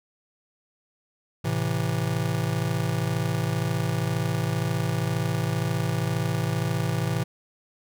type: chord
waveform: square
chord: A minor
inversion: none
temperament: just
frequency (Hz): 110 / 132 / 165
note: A2 / C3 / E3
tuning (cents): 0 / +16 / +2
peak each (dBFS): -29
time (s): 1.44-7.24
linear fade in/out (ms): 10
effects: none